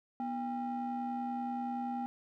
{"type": "ring-modulated tone", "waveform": "triangle", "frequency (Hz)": 278.6, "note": "C#4", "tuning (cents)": 9, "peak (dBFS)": -29, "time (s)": [0.2, 2.06], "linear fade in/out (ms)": 0, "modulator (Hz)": 522, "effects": []}